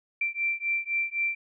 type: beating tone pair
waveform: sine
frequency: 2349 / 2352.9 Hz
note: D7 / D7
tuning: 0 / +3 cents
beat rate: 3.9 Hz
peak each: -29 / -29 dBFS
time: 0.21-1.35 s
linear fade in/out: 5 ms
effects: none